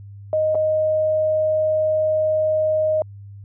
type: tone with dropouts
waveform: sine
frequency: 622.3 Hz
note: D#5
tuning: in tune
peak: -16 dBFS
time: 0.33-3.02 s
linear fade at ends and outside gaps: 1 ms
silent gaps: 0.547-0.553 s
effects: added 100 Hz sine -36 dBFS peak until 3.44 s